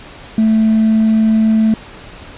triangle tone with hard clipping, 220 Hz, A3, in tune, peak -8 dBFS, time 0.38-1.74 s, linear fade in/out 2 ms, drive 2 dB, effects pink hiss -35 dBFS RMS until 2.37 s + resampled to 8000 Hz

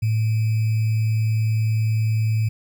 sine tone with sample-and-hold, 110 Hz, A2, in tune, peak -17 dBFS, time 0.02-2.49 s, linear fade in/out 10 ms, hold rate 2450 Hz, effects none

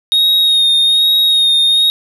triangle tone with vibrato, 3729 Hz, A#7, in tune, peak -7 dBFS, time 0.12-1.9 s, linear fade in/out 0 ms, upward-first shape sine, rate 1.2 Hz, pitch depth 26 cents each way, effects none

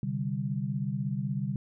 sine chord, C suspended second, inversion none, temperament just, 130.81 / 147.16 / 196.22 Hz, C3 / D3 / G3, 0 / +4 / +2 cents, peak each -33 dBFS, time 0.03-1.56 s, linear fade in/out 2 ms, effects none

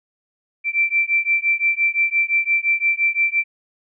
sine beating tone pair, 2341 / 2346.8 Hz, D7 / D7, -6 / -2 cents, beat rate 5.8 Hz, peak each -19 dBFS, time 0.64-3.44 s, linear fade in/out 50 ms, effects none

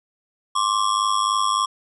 square ring-modulated tone, 1108.7 Hz, C#6, in tune, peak -16 dBFS, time 0.55-1.66 s, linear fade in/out 10 ms, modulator 51.7 Hz, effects resampled to 24000 Hz

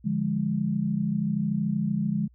sine chord, D diminished, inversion none, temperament equal, 146.83 / 174.61 / 207.7 Hz, D3 / F3 / Ab3, 0 / 0 / 0 cents, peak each -30 / -29 / -26 dBFS, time 0.04-2.28 s, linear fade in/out 20 ms, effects added 60 Hz sine -54 dBFS peak until 2.34 s

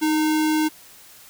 sine tone with sample-and-hold, 311.1 Hz, D#4, in tune, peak -17 dBFS, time 0.01-0.69 s, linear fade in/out 20 ms, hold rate 1225 Hz, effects white hiss -47 dBFS RMS until 1.29 s

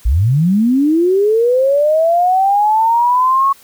sine linear sweep, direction up, 49 to 1108.7 Hz, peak -9 dBFS, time 0.05-3.53 s, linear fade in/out 10 ms, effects white hiss -45 dBFS RMS until 3.63 s

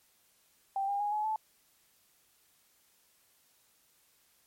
sine tone with pitch steps, 784 / 804.6 / 825.8 / 847.6 / 869.9 Hz, G5 / G5 / G#5 / G#5 / A5, 0 / +45 / -10 / +35 / -20 cents, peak -29 dBFS, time 0.76-1.36 s, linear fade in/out 2 ms, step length 120 ms, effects white hiss -68 dBFS RMS until 4.46 s + MP3 64 kbps

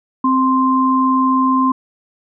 sine tone pair together, 261.8 / 1046.5 Hz, C4 / C6, +1 / 0 cents, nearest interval 2 octaves, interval 2399 cents, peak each -14 dBFS, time 0.24-1.72 s, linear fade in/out 5 ms, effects none

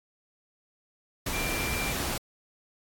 sine tone in noise, 2366 Hz, D7, 12 cents sharp, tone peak -33 dBFS, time 1.33-1.92 s, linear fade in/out 5 ms, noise pink, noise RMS -31 dBFS, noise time 1.26-2.18 s, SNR -5 dB, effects AAC 64 kbps

